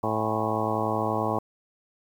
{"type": "harmonic tone with a mistuned harmonic", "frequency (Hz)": 109.3, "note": "A2", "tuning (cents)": -11, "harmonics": [1, 2, 3, 4, 5, 6, 7, 8, 9, 10], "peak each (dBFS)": [-33, -33, -33, -33, -33, -33, -33, -33, -33, -33], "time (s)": [0.03, 1.39], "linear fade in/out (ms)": 5, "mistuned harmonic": 8, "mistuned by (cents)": -76, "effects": ["9-bit"]}